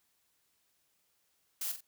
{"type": "noise with echo", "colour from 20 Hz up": "blue", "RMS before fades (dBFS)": -36, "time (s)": [1.61, 1.72], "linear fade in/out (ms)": 5, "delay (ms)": 44, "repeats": 2, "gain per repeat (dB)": -8, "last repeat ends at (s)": 1.808, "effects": ["white hiss -75 dBFS RMS until 1.87 s"]}